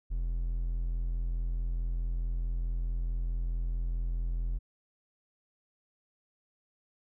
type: tone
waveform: triangle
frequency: 42.32 Hz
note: E1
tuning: 46 cents sharp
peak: -27 dBFS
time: 0.1-4.59 s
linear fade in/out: 20 ms
effects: none